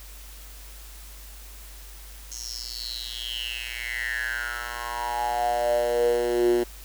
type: tone with high-pass filter sweep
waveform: 10% pulse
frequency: 120 Hz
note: B2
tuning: 49 cents flat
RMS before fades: -27 dBFS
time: 2.31-6.64 s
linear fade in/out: 10 ms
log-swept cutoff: 6200 to 320 Hz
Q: 8.5
effects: added 50 Hz sine -42 dBFS peak until 6.84 s + white hiss -47 dBFS RMS until 6.84 s